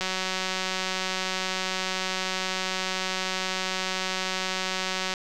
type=click train; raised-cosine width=0.2 ms; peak=-11 dBFS; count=960; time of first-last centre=0.01-5.138 s; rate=187 Hz; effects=none